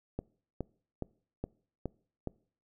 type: click train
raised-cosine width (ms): 2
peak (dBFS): -21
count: 6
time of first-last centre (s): 0.19-2.273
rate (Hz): 2.4
effects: noise-tail reverb RT60 0.5 s tail -24 dB re dry